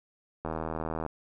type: click train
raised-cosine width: 1 ms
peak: -19 dBFS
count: 50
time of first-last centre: 0.45-1.063 s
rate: 79.9 Hz
effects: none